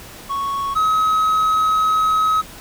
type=tone pair in turn; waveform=triangle; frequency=1108.7 / 1275.6 Hz; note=C#6 / D#6; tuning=0 / +43 cents; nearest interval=major second; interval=243 cents; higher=second; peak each=-18 / -12 dBFS; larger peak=second; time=0.29-0.75 / 0.75-2.42 s; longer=second; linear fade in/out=20 ms; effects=pink hiss -38 dBFS RMS until 2.6 s